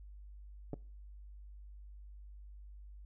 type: clicks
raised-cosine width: 2 ms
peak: -26 / -30 dBFS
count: 2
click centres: 0.733 / 0.74 s
effects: noise-tail reverb RT60 0.4 s tail -23 dB re dry + added 50 Hz sine -49 dBFS peak until 3.05 s